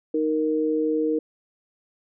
sine tone pair together, 310.7 / 466.2 Hz, D#4 / A#4, -2 / 0 cents, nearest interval perfect fifth, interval 702 cents, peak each -23 dBFS, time 0.14-1.19 s, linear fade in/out 5 ms, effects none

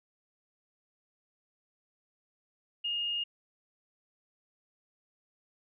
sine tone, 2844 Hz, F7, 31 cents sharp, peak -30 dBFS, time 2.84-3.24 s, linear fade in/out 10 ms, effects none

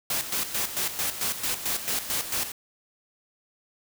white noise with tremolo, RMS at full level -27 dBFS, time 0.1-2.52 s, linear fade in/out 2 ms, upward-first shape square, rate 4.5 Hz, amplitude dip 65%, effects none

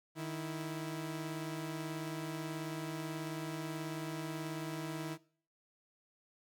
sawtooth tone pair together, 154.89 / 328.2 Hz, D#3 / E4, -8 / -8 cents, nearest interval octave + minor second, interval 1300 cents, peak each -37 / -38 dBFS, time 0.15-5.18 s, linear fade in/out 50 ms, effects noise-tail reverb RT60 0.5 s tail -21 dB re dry

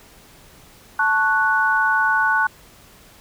sine chord, F# minor, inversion first, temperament equal, 880 / 1108.7 / 1480 Hz, A5 / C#6 / F#6, 0 / 0 / 0 cents, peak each -21 / -23 / -17 dBFS, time 0.99-2.47 s, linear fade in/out 5 ms, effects pink hiss -48 dBFS RMS until 3.2 s

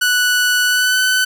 sawtooth tone with pitch glide, 1480 to 1507.6 Hz, F#6 to F#6, 0 to +32 cents, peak -9 dBFS, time 0.01-1.25 s, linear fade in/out 10 ms, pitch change +32 cents, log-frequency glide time 0.65-0.99 s, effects none

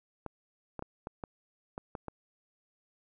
clicks, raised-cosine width 1 ms, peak -24 dBFS, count 8, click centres 0.263 / 0.793 / 0.824 / 1.071 / 1.238 / 1.779 / 1.952 / 2.083 s, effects none

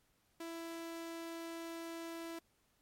sawtooth tone, 332.2 Hz, E4, 13 cents sharp, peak -39 dBFS, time 0.4-2.39 s, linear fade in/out 5 ms, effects pink hiss -75 dBFS RMS until 2.81 s + MP3 64 kbps

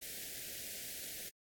white band-stop noise, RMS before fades -45 dBFS, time 0.01-1.3 s, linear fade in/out 20 ms, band 690 to 1600 Hz, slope 48 dB/octave, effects AAC 64 kbps

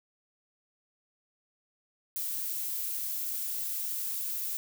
violet noise, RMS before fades -34 dBFS, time 2.16-4.57 s, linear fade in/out 0 ms, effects none

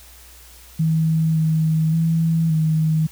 sine tone with pitch steps, 160 / 158.4 / 163.4 / 157.5 Hz, D#3 / D#3 / E3 / D#3, +49 / +31 / -15 / +21 cents, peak -15 dBFS, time 0.79-3.07 s, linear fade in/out 10 ms, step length 570 ms, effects added 60 Hz sine -46 dBFS peak until 3.11 s + white hiss -46 dBFS RMS until 3.11 s

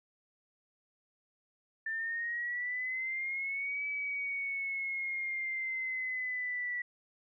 sine exponential two-way sweep, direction up then down, 1778 to 2295 to 1951 Hz, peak -33 dBFS, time 1.86-6.82 s, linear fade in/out 5 ms, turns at 3.86 s, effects none

